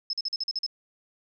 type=tone bursts; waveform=sine; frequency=5200 Hz; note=E8; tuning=24 cents flat; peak=-26 dBFS; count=8; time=0.1-0.664 s; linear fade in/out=2 ms; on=32 ms; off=44 ms; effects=none